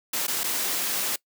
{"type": "noise with dropouts", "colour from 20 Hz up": "white", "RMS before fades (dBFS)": -27, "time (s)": [0.13, 1.16], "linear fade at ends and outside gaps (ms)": 5, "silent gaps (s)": [[0.269, 0.279], [0.435, 0.44]], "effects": ["noise-tail reverb RT60 0.1 s tail -22 dB re dry", "high-pass 200 Hz 12 dB/octave"]}